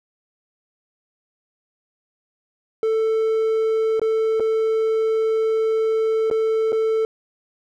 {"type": "tone with dropouts", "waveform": "triangle", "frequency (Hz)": 442.8, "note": "A4", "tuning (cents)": 11, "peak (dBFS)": -15, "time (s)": [2.83, 7.05], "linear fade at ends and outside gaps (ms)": 1, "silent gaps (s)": [[3.996, 4.016], [4.398, 4.404], [6.301, 6.312], [6.721, 6.728]], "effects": []}